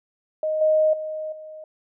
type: tone with level steps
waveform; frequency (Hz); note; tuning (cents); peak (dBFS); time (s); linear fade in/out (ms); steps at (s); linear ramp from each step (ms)
sine; 622.3; D#5; 0; -21 / -15 / -27 / -36; 0.43-1.64; 2; 0.61 / 0.93 / 1.32; 5
effects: none